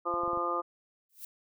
harmonic tone, 173.5 Hz, F3, 11 cents flat, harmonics 2 / 3 / 4 / 5 / 6 / 7, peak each -37 / -36 / -40 / -40 / -38 / -31 dBFS, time 0.05-0.62 s, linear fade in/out 20 ms
clicks, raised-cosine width 3 ms, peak -34 dBFS, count 5, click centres 0.14 / 0.235 / 0.278 / 0.333 / 0.374 s
violet noise with exponential growth, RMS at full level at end -38 dBFS, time 1.09-1.25 s, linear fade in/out 5 ms, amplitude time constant 34 ms
effects none

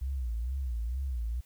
sine tone with vibrato, 61.74 Hz, B1, in tune, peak -30 dBFS, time 0.01-1.41 s, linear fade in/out 10 ms, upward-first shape sine, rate 2.2 Hz, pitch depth 170 cents each way, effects white hiss -65 dBFS RMS until 1.45 s

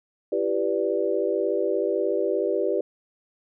sine chord, E minor seventh, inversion none, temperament equal with one note detuned, 335.4 / 392 / 493.9 / 587.3 Hz, E4 / G4 / B4 / D5, +30 / 0 / 0 / 0 cents, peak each -29 / -25 / -27 / -28 dBFS, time 0.32-2.81 s, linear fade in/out 5 ms, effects none

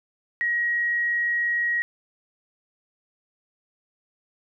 sine tone, 1897 Hz, A#6, 30 cents sharp, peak -21 dBFS, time 0.41-1.82 s, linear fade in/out 0 ms, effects none

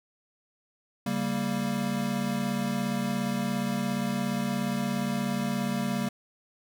square chord, G diminished, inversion second, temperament equal, 138.59 / 196 / 233.1 Hz, Db3 / G3 / Bb3, 0 / 0 / 0 cents, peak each -36 / -31 / -31 dBFS, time 1.06-6.09 s, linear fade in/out 5 ms, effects none

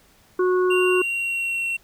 harmonic tone, 366 Hz, F#4, 19 cents flat, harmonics 1 / 3 / 4, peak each -17 / -27 / -31 dBFS, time 0.39-1.02 s, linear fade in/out 5 ms
triangle tone with pitch glide, 2771 to 2723 Hz, F7 to F7, -14 to -44 cents, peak -21 dBFS, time 0.7-1.77 s, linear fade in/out 10 ms, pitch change -30 cents, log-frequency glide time 0.84-1.66 s
effects pink hiss -56 dBFS RMS until 1.83 s

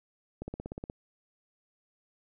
click train, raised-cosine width 2 ms, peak -24 dBFS, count 9, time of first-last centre 0.42-0.899 s, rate 16.7 Hz, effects none

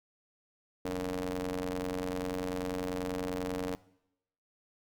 sawtooth ring-modulated tone, 90.2 Hz, F#2, 44 cents flat, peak -26 dBFS, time 0.85-3.75 s, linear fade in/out 0 ms, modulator 372 Hz, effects noise-tail reverb RT60 0.8 s tail -20 dB re dry

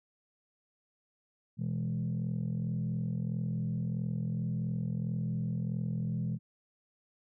sine chord, E major, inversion second, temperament equal with one note detuned, 123.11 / 164.81 / 207.7 Hz, B2 / E3 / G#3, -5 / 0 / 0 cents, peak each -33 / -33 / -36 dBFS, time 1.57-6.39 s, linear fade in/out 50 ms, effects tanh soft clip ceiling -26 dBFS

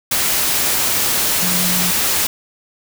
sine tone in noise, 180 Hz, F#3, 47 cents flat, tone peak -22 dBFS, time 1.42-1.91 s, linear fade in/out 5 ms, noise white, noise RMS -17 dBFS, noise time 0.11-2.27 s, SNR -8 dB, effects none

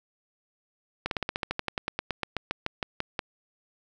slowing click train, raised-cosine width 0.3 ms, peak -12 dBFS, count 21, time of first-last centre 1.06-3.192 s, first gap 52 ms, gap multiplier 1.07, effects none

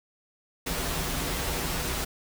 pink noise with comb filter, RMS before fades -30 dBFS, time 0.66-2.05 s, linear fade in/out 10 ms, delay 9.3 ms, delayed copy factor -0.7, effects none

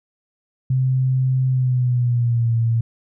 sine tone with pitch glide, 130 to 115.15 Hz, C3 to A#2, -11 to -21 cents, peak -15 dBFS, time 0.7-2.81 s, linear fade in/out 5 ms, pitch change -210 cents, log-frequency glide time 1.48-2.55 s, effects none

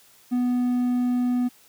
triangle tone, 246.9 Hz, B3, in tune, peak -18 dBFS, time 0.31-1.49 s, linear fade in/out 20 ms, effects white hiss -55 dBFS RMS until 1.68 s + high-pass 60 Hz 12 dB/octave

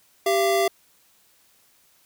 square tone pair together, 392 / 680.5 Hz, G4 / F5, 0 / -45 cents, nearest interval minor seventh, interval 955 cents, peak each -22 dBFS, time 0.26-0.68 s, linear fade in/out 5 ms, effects white hiss -60 dBFS RMS until 2.05 s

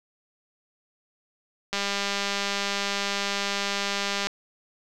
click train, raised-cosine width 0.2 ms, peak -10 dBFS, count 509, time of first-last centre 1.73-4.27 s, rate 200 Hz, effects none

